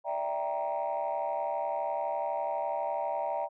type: chord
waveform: sine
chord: E half-diminished seventh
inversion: third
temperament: equal with one note detuned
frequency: 587.3 / 659.3 / 784 / 936.6 Hz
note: D5 / E5 / G5 / Bb5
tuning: 0 / 0 / 0 / +8 cents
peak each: -34 dBFS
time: 0.04-3.49 s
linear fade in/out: 50 ms
effects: tanh soft clip ceiling -23 dBFS